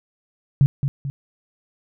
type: tone with echo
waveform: sine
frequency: 138.59 Hz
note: C#3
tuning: in tune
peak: -10 dBFS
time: 0.61-0.66 s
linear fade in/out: 0 ms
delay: 220 ms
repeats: 2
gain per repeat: -7 dB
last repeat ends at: 1.1 s
effects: none